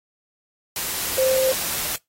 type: tone in noise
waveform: sine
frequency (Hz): 523.3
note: C5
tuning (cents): 0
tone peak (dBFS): -17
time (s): 1.18-1.52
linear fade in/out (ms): 2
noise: white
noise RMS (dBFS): -26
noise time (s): 0.76-1.96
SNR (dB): +6
effects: noise-tail reverb RT60 0.2 s tail -25 dB re dry + AAC 48 kbps